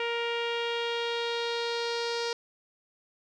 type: tone with low-pass filter sweep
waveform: sawtooth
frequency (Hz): 468.7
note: A#4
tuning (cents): +9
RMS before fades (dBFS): -31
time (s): 0-2.33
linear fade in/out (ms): 2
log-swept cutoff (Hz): 2700 to 4900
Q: 3.1
effects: none